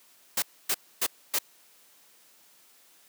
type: noise bursts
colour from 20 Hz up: white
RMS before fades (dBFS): -26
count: 4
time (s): 0.37-1.388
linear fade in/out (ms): 5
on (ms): 52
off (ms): 270
effects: white hiss -59 dBFS RMS until 3.08 s + high-pass 200 Hz 12 dB/octave